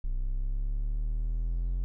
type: exponential sweep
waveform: triangle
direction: up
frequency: 30.84 to 44.89 Hz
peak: -25 dBFS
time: 0.04-1.84 s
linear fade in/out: 0 ms
effects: none